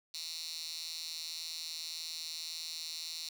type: tone with high-pass filter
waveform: 10% pulse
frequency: 161.8 Hz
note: E3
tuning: 32 cents flat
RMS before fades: -42 dBFS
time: 0.14-3.29 s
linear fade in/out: 2 ms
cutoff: 4400 Hz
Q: 4.6
effects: none